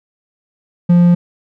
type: tone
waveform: triangle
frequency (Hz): 174.61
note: F3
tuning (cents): 0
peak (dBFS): -4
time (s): 0.89-1.15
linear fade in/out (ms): 10
effects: none